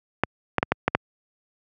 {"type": "clicks", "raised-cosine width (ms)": 0.5, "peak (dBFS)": -3, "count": 6, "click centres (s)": [0.236, 0.583, 0.629, 0.72, 0.88, 0.95], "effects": ["high-pass 80 Hz 12 dB/octave"]}